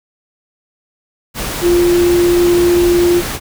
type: tone in noise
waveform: sine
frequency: 349.2 Hz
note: F4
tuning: in tune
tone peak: -8 dBFS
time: 1.61-3.23 s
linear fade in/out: 50 ms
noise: pink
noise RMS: -21 dBFS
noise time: 1.34-3.4 s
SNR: +10 dB
effects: none